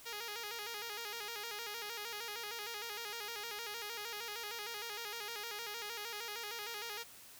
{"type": "tone with vibrato", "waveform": "5% pulse", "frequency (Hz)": 440, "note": "A4", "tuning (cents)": 0, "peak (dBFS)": -30, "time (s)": [0.05, 7.04], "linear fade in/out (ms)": 20, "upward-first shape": "square", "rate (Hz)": 6.5, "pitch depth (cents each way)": 100, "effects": ["white hiss -56 dBFS RMS until 7.39 s"]}